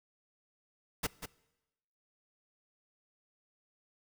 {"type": "noise with echo", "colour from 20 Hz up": "pink", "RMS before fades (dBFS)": -32, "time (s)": [1.03, 1.07], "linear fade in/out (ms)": 10, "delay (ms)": 190, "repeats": 1, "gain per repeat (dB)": -9, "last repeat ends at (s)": 1.26, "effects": ["noise-tail reverb RT60 1.0 s tail -22 dB re dry"]}